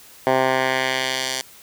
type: tone with band-pass filter sweep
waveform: 10% pulse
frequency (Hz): 130.81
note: C3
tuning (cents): 0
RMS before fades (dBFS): -21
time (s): 0.27-1.41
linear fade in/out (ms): 0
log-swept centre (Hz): 830 to 5800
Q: 0.94
effects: white hiss -46 dBFS RMS until 1.62 s